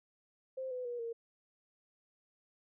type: tone with pitch steps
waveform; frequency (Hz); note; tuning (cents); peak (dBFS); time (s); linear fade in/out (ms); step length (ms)
sine; 523.3 / 502.3 / 482.1 / 462.7; C5 / B4 / B4 / A#4; 0 / +29 / -42 / -13; -37; 0.57-1.13; 10; 140
effects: none